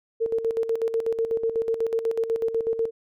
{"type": "tone with tremolo", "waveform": "sine", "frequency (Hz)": 454, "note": "A#4", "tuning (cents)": -46, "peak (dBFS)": -20, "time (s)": [0.2, 2.91], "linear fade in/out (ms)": 20, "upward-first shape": "square", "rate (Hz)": 8.1, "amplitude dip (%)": 65, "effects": []}